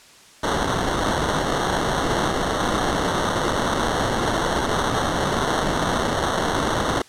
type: noise with sample-and-hold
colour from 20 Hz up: white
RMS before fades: -22 dBFS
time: 0.43-7.02 s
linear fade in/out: 5 ms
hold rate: 2450 Hz
effects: white hiss -48 dBFS RMS until 7.08 s + low-pass 8000 Hz 12 dB/octave